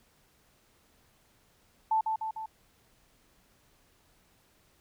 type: tone with echo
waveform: sine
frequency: 880 Hz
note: A5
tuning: in tune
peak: -23 dBFS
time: 1.91-2.01 s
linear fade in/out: 5 ms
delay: 150 ms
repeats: 3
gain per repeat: -4 dB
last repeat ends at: 2.46 s
effects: pink hiss -66 dBFS RMS until 4.8 s